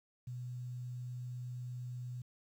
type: tone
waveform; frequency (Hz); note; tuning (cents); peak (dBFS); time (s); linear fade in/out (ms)
sine; 123.9; B2; +6; -40; 0.27-2.22; 5
effects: 11-bit